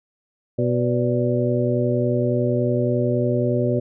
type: harmonic tone with a mistuned harmonic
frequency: 123.47 Hz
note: B2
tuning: in tune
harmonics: 1 / 2 / 3 / 4 / 5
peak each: -22 / -24 / -24 / -26 / -25 dBFS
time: 0.58-3.8 s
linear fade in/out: 10 ms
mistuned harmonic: 5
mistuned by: -94 cents
effects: none